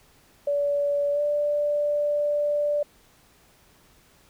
sine tone with pitch glide, 574 to 587.1 Hz, D5 to D5, -40 to -1 cents, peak -21 dBFS, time 0.47-2.83 s, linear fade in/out 5 ms, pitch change +39 cents, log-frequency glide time 1.12-1.21 s, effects pink hiss -58 dBFS RMS until 4.29 s

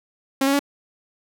sawtooth tone with pitch steps, 270 / 276.6 / 283.4 Hz, C#4 / C#4 / C#4, -45 / -4 / +38 cents, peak -13 dBFS, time 0.41-0.593 s, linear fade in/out 5 ms, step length 61 ms, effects none

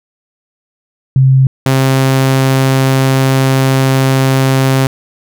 sine / sawtooth tone pair in turn, 132.6 / 133.23 Hz, C3 / C3, +23 / +32 cents, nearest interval unison, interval 9 cents, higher second, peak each -4 dBFS, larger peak neither, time 1.16-1.47 / 1.66-4.87 s, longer second, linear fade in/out 2 ms, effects none

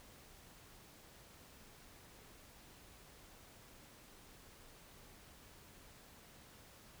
silence, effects pink hiss -60 dBFS RMS until 7 s

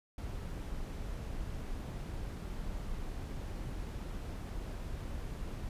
brown noise, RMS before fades -40 dBFS, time 0.18-5.69 s, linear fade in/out 2 ms, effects resampled to 32000 Hz

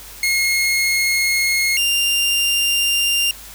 sawtooth tone pair in turn, 2157 / 2792 Hz, C#7 / F7, -48 / -1 cents, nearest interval major third, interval 447 cents, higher second, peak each -12 dBFS, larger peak neither, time 0.23-1.77 / 1.77-3.31 s, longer neither, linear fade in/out 2 ms, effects added 50 Hz sine -43 dBFS peak until 3.54 s + white hiss -38 dBFS RMS until 3.54 s

